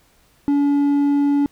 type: tone with hard clipping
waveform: sine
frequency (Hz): 285.2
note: C#4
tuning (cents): +49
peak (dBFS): -15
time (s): 0.48-1.46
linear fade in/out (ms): 0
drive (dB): 3
effects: pink hiss -57 dBFS RMS until 1.51 s